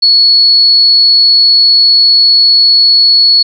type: tone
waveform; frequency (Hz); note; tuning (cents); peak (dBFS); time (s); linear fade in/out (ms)
sine; 4385; C#8; -20; -3; 0.02-3.43; 10
effects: none